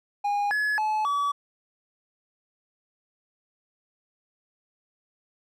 triangle tone with pitch steps, 817 / 1699 / 860 / 1143 Hz, G#5 / G#6 / A5 / D6, -29 / +39 / -40 / -47 cents, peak -21 dBFS, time 0.24-1.32 s, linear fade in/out 10 ms, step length 270 ms, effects none

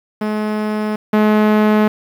sawtooth tone pair in turn, 213 / 213 Hz, G#3 / G#3, +44 / +44 cents, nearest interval unison, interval 0 cents, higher neither, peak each -13 / -6 dBFS, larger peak second, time 0.21-0.96 / 1.13-1.88 s, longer neither, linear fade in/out 5 ms, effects low-pass 2000 Hz 12 dB/octave + 7-bit

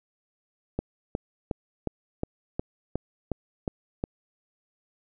click train, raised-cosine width 2 ms, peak -14 dBFS, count 10, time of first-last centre 0.79-4.039 s, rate 2.77 Hz, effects none

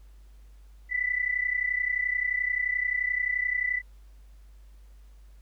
sine tone pair together, 1975.5 / 2007 Hz, B6 / B6, 0 / +27 cents, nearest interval unison, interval 27 cents, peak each -27 / -29 dBFS, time 0.89-3.82 s, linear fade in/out 50 ms, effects added 50 Hz sine -48 dBFS peak until 5.41 s + pink hiss -67 dBFS RMS until 5.41 s

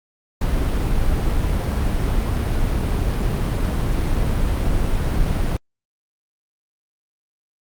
brown noise, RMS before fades -19 dBFS, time 0.41-5.57 s, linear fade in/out 5 ms, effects Opus 48 kbps

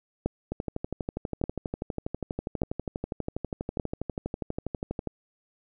two click trains, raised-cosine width 2 ms, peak -17 / -12 dBFS, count 57 / 4, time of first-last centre 0.52-5.073 / 0.26-3.798 s, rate 12.3 / 0.848 Hz, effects none

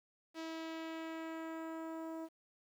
sawtooth tone with low-pass filter sweep, 324 Hz, E4, 30 cents flat, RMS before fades -44 dBFS, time 0.34-2.29 s, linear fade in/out 50 ms, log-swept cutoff 5300 to 830 Hz, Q 1.1, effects 11-bit

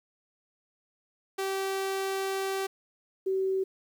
sawtooth / sine tone pair in turn, 386.9 / 381.8 Hz, G4 / G4, -23 / -46 cents, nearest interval unison, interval 23 cents, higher first, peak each -25 dBFS, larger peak neither, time 1.38-2.67 / 3.26-3.64 s, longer first, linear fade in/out 10 ms, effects 10-bit

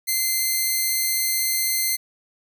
5% pulse tone pair together, 2072 / 4390 Hz, C7 / C#8, -17 / -18 cents, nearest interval octave + minor second, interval 1299 cents, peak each -11 / -21 dBFS, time 0.07-1.97 s, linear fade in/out 20 ms, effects none

